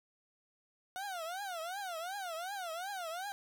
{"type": "tone with vibrato", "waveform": "30% pulse", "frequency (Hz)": 723, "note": "F#5", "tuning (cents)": -40, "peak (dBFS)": -36, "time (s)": [0.96, 3.32], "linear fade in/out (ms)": 0, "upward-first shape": "triangle", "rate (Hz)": 2.7, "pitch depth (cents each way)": 240, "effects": []}